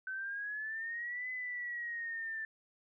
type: exponential two-way sweep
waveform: sine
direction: up then down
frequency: 1520 to 2023 to 1767 Hz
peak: -37 dBFS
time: 0.07-2.45 s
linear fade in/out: 2 ms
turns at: 1.3 s
effects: none